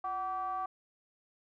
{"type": "ring-modulated tone", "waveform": "triangle", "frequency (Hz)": 201.5, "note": "G3", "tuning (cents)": 48, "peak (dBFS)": -28, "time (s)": [0.04, 0.66], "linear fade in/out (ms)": 5, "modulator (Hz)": 952, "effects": []}